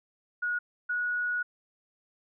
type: tone pair in turn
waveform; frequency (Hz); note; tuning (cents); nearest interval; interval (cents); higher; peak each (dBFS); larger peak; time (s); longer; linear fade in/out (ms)
sine; 1451 / 1459.4; F#6 / F#6; -34 / -24; unison; 10; second; -27; neither; 0.42-0.59 / 0.89-1.43; second; 10
effects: none